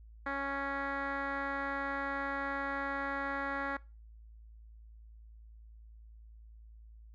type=tone with low-pass filter; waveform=10% pulse; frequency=277.2 Hz; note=C#4; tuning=in tune; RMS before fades=-36 dBFS; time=0.26-3.77 s; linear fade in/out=5 ms; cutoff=1800 Hz; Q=2.3; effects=noise-tail reverb RT60 0.3 s tail -21 dB re dry + added 55 Hz sine -51 dBFS peak until 7.14 s